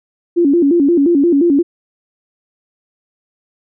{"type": "tone with vibrato", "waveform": "sine", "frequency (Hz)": 311.1, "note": "D#4", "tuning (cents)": 0, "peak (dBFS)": -8, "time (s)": [0.36, 1.63], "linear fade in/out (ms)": 20, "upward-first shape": "square", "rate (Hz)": 5.7, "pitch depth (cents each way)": 180, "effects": []}